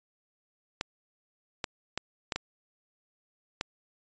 clicks, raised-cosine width 0.2 ms, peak -13 dBFS, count 6, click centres 0.811 / 1.642 / 1.976 / 2.322 / 2.36 / 3.611 s, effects resampled to 16000 Hz

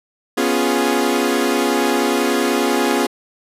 sawtooth chord, C# dominant seventh, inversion third, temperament equal, 246.9 / 277.2 / 349.2 / 415.3 Hz, B3 / C#4 / E#4 / G#4, 0 / 0 / 0 / 0 cents, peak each -17 dBFS, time 0.37-3.07 s, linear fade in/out 10 ms, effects resampled to 32000 Hz

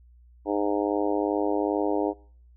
harmonic tone, 102.4 Hz, G#2, 24 cents flat, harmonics 3 / 4 / 5 / 6 / 7 / 8 / 9, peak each -27 / -29 / -31 / -33 / -34 / -35 / -36 dBFS, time 0.45-2.14 s, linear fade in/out 50 ms, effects noise-tail reverb RT60 0.6 s tail -26 dB re dry + added 60 Hz sine -51 dBFS peak until 2.56 s

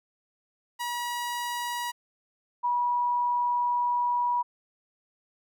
sawtooth / sine tone pair in turn, 963 / 970.3 Hz, B5 / B5, -44 / -31 cents, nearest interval unison, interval 13 cents, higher second, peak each -26 / -23 dBFS, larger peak second, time 0.79-1.92 / 2.63-4.43 s, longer second, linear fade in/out 20 ms, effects none

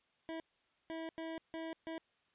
25% pulse tone bursts at uneven times, 324.9 Hz, E4, 25 cents flat, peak -37 dBFS, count 5, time 0.29-0.4 / 0.9-1.09 / 1.18-1.38 / 1.54-1.73 / 1.87-1.98 s, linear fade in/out 0 ms, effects white hiss -75 dBFS RMS until 2.34 s + resampled to 8000 Hz

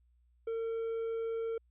triangle tone, 454.3 Hz, A#4, 45 cents flat, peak -31 dBFS, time 0.47-1.58 s, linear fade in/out 5 ms, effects added 60 Hz sine -65 dBFS peak until 1.7 s + resampled to 8000 Hz

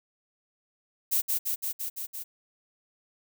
violet noise with echo, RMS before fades -25 dBFS, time 1.11-1.22 s, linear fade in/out 20 ms, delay 170 ms, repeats 6, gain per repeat -2 dB, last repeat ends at 2.24 s, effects none

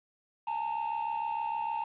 triangle tone pair together, 846.4 / 913 Hz, G#5 / A#5, +33 / -36 cents, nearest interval minor second, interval 131 cents, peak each -34 / -30 dBFS, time 0.47-1.84 s, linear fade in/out 5 ms, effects resampled to 8000 Hz + 9-bit

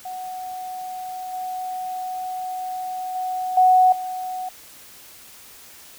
sine tone with level steps, 740 Hz, F#5, in tune, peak -29 / -26 / -23 / -11 / -26 dBFS, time 0.05-4.49 s, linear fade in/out 5 ms, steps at 1.33 / 3.15 / 3.57 / 3.92 s, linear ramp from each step 5 ms, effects white hiss -45 dBFS RMS until 5.98 s

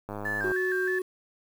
click train, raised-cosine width 1 ms, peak -22 dBFS, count 45, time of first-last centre 0.09-0.517 s, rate 103 Hz
sine tone with vibrato, 1661.2 Hz, G#6, in tune, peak -28 dBFS, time 0.25-0.99 s, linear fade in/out 5 ms, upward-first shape square, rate 3.2 Hz, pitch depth 80 cents each way
triangle tone, 370 Hz, F#4, in tune, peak -25 dBFS, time 0.44-1.02 s, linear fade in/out 5 ms
effects 8-bit

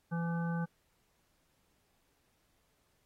harmonic tone, 168.6 Hz, E3, 39 cents sharp, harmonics 1 / 3 / 5 / 7 / 9, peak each -32 / -45 / -44 / -49 / -45 dBFS, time 0.11-0.66 s, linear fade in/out 20 ms, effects pink hiss -75 dBFS RMS until 3.05 s + AAC 48 kbps

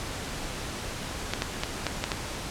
clicks, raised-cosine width 0.2 ms, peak -9 dBFS, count 6, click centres 1.336 / 1.421 / 1.635 / 1.867 / 2.04 / 2.118 s, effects pink hiss -35 dBFS RMS until 2.5 s + low-pass 9000 Hz 12 dB/octave

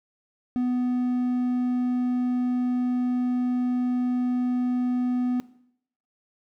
triangle tone, 248.4 Hz, B3, 10 cents sharp, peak -20 dBFS, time 0.56-5.4 s, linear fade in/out 0 ms, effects noise-tail reverb RT60 0.7 s tail -19 dB re dry

